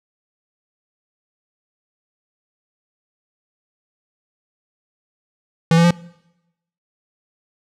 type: tone with pitch steps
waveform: square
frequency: 164.81 / 168.86 / 173 Hz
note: E3 / E3 / F3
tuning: 0 / +42 / -16 cents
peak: -11 dBFS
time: 5.71-5.908 s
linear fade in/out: 2 ms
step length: 66 ms
effects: noise-tail reverb RT60 0.9 s tail -23 dB re dry + low-pass 7000 Hz 12 dB/octave